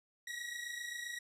sawtooth tone pair together, 1897 / 1924.6 Hz, A#6 / B6, +30 / -45 cents, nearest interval unison, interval 25 cents, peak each -40 / -40 dBFS, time 0.27-1.19 s, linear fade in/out 5 ms, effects low-pass 11000 Hz 12 dB/octave

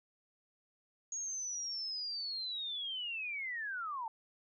sine linear sweep, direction down, 6670 to 862 Hz, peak -37 dBFS, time 1.12-4.08 s, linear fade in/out 2 ms, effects none

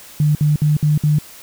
sine tone bursts, 150 Hz, D3, 37 cents sharp, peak -11 dBFS, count 5, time 0.2-1.186 s, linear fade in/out 2 ms, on 150 ms, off 59 ms, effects white hiss -40 dBFS RMS until 1.42 s

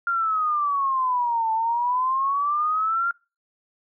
sine exponential two-way sweep, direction down then up, 1400 to 882 to 1400 Hz, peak -20 dBFS, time 0.07-3.11 s, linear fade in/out 2 ms, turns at 1.52 s, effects noise-tail reverb RT60 0.3 s tail -25 dB re dry

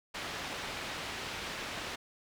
white low-pass noise, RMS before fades -40 dBFS, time 0.14-1.96 s, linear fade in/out 10 ms, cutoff 3200 Hz, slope 12 dB/octave, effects none

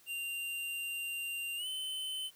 square tone with pitch glide, 2781 to 3050 Hz, F7 to G7, -8 to -48 cents, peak -37 dBFS, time 0.06-2.31 s, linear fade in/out 50 ms, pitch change +160 cents, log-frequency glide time 1.56-1.67 s, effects white hiss -63 dBFS RMS until 2.35 s

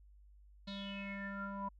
square tone with low-pass filter sweep, 198.3 Hz, G3, 20 cents sharp, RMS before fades -43 dBFS, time 0.67-1.69 s, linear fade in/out 10 ms, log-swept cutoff 4100 to 950 Hz, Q 9.6, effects added 50 Hz sine -58 dBFS peak until 1.79 s

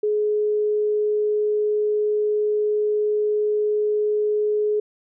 sine tone, 421.5 Hz, G#4, 26 cents sharp, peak -18 dBFS, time 0.03-4.8 s, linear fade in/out 5 ms, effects none

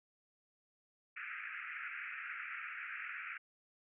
pink band-pass noise, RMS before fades -45 dBFS, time 1.16-3.38 s, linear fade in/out 10 ms, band 1300 to 2600 Hz, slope 96 dB/octave, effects none

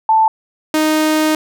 sine / sawtooth tone pair in turn, 882 / 310.3 Hz, A5 / D#4, +4 / -5 cents, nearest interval octave + tritone, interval 1809 cents, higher first, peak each -8 dBFS, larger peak neither, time 0.09-0.28 / 0.74-1.35 s, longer second, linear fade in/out 2 ms, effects none

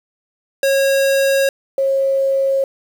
square / sine tone pair in turn, 546 / 542.2 Hz, C#5 / C#5, -26 / -38 cents, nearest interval unison, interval 12 cents, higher first, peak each -13 dBFS, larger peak neither, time 0.63-1.49 / 1.78-2.64 s, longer neither, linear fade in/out 2 ms, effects 7-bit

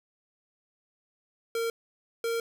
square tone pair in turn, 459.7 / 461.6 Hz, A#4 / A#4, -24 / -17 cents, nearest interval unison, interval 7 cents, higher second, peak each -28 dBFS, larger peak neither, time 1.55-1.7 / 2.24-2.4 s, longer second, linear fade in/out 2 ms, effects none

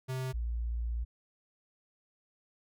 square / sine tone pair in turn, 130 / 58.03 Hz, C3 / A#1, -11 / -7 cents, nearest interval octave + major second, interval 1396 cents, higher first, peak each -34 / -31 dBFS, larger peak second, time 0.08-0.33 / 0.33-1.05 s, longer second, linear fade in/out 20 ms, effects none

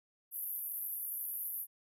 white band-pass noise, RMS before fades -40 dBFS, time 0.31-1.67 s, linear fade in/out 50 ms, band 11000 to 14000 Hz, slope 96 dB/octave, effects none

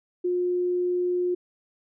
sine tone, 357.5 Hz, F4, 41 cents sharp, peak -22 dBFS, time 0.24-1.35 s, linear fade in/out 10 ms, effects none

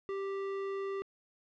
square tone, 392 Hz, G4, in tune, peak -35 dBFS, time 0.09-1.02 s, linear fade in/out 0 ms, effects low-pass 2000 Hz 12 dB/octave

